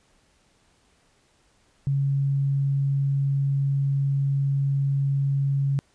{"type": "tone", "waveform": "sine", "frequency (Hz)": 138.59, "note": "C#3", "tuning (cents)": 0, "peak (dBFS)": -20, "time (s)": [1.87, 5.79], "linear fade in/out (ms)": 0, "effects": ["pink hiss -63 dBFS RMS until 5.94 s", "resampled to 22050 Hz"]}